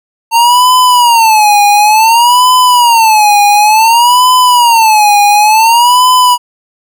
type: tone with vibrato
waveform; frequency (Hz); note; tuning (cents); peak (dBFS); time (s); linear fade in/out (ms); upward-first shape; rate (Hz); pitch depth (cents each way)
square; 909; A#5; -44; -4; 0.31-6.38; 50; sine; 0.56; 180
effects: none